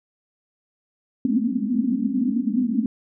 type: band-pass noise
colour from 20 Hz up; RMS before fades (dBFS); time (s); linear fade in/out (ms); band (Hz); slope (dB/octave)
white; -22; 1.25-2.86; 2; 210 to 270; 96
effects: none